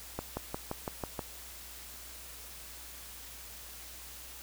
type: accelerating click train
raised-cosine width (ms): 1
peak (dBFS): -20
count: 7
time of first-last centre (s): 0.19-1.192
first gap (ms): 180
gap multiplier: 0.97
effects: added 60 Hz sine -54 dBFS peak until 4.42 s + white hiss -48 dBFS RMS until 4.42 s

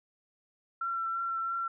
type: tone with vibrato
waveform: sine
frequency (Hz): 1354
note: E6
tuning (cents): +46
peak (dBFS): -30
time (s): 0.81-1.68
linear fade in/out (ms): 5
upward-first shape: triangle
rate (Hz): 3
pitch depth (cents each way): 17
effects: none

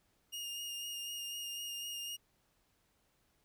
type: tone with vibrato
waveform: sawtooth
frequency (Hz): 2838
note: F7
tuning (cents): +27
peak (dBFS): -37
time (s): 0.32-2.17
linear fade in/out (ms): 20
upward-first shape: sine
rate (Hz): 4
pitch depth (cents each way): 17
effects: pink hiss -75 dBFS RMS until 3.44 s

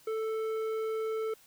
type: tone with low-pass filter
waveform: square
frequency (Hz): 441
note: A4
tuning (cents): +4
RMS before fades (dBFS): -33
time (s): 0.07-1.34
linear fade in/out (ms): 5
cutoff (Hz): 1600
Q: 0.63
effects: white hiss -60 dBFS RMS until 1.46 s

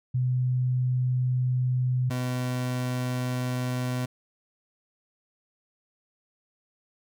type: tone pair in turn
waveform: sine / 30% pulse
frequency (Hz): 126.4 / 125.74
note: B2 / B2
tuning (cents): +41 / +32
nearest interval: unison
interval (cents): 9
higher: first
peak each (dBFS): -22 / -24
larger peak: first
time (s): 0.14-2.1 / 2.1-4.06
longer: neither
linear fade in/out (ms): 10
effects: none

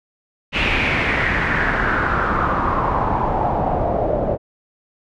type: noise with low-pass filter sweep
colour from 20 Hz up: pink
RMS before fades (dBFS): -19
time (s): 0.52-4.38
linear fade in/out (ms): 50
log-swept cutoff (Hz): 2700 to 570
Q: 4.2
effects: none

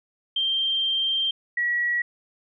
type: tone pair in turn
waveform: sine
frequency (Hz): 3161 / 1923.8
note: G7 / B6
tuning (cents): +14 / -46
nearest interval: major sixth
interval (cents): 860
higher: first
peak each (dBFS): -21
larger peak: neither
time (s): 0.36-1.31 / 1.57-2.02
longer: first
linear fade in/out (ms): 5
effects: none

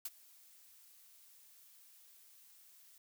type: noise with ADSR envelope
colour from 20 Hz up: blue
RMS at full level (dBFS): -39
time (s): 0.05-2.98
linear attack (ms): 5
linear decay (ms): 35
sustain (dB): -23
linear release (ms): 3
effects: none

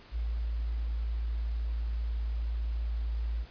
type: tone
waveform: sine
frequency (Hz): 56.4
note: A1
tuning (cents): +44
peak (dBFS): -29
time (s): 0.11-3.46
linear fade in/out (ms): 50
effects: pink hiss -54 dBFS RMS until 3.5 s + resampled to 11025 Hz

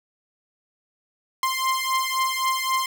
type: beating tone pair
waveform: sawtooth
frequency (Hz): 1046.5 / 1050.3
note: C6 / C6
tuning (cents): 0 / +6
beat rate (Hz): 3.8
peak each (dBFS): -21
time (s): 1.43-2.86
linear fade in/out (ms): 2
effects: none

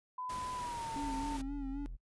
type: tone with pitch glide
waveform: sine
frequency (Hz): 1005 to 900.5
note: B5 to A5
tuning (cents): +30 to +40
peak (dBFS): -38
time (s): 0.18-1.37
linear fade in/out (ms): 5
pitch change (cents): -190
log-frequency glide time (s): 0.54-0.92
type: noise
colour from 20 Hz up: pink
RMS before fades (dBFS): -47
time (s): 0.29-1.42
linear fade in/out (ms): 10
type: tone with vibrato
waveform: triangle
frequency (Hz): 277.2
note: C#4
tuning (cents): 0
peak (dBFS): -36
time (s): 0.96-1.86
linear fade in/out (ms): 0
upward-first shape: sine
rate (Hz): 3.8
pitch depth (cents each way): 58
type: tone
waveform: triangle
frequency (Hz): 41.2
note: E1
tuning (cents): 0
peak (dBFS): -39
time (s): 1.01-1.97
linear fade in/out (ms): 20
effects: noise-tail reverb RT60 0.1 s tail -26 dB re dry + resampled to 24000 Hz

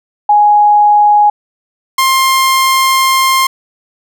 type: tone pair in turn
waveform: sine / sawtooth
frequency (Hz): 832 / 1058.2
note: G#5 / C6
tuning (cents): +3 / +19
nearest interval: major third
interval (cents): 416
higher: second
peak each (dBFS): -4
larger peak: neither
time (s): 0.29-1.3 / 1.98-3.47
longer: second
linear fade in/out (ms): 5
effects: none

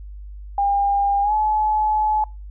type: tone with pitch glide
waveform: sine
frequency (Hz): 803 to 855.7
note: G5 to A5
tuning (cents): +41 to -48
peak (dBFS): -16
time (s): 0.58-2.24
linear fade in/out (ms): 2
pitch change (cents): +111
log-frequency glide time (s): 1.22-1.33
effects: noise-tail reverb RT60 0.3 s tail -26 dB re dry + added 50 Hz sine -33 dBFS peak until 2.5 s

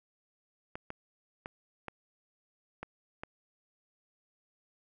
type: clicks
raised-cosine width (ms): 0.5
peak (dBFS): -24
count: 6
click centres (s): 0.755 / 0.904 / 1.459 / 1.883 / 2.83 / 3.235
effects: none

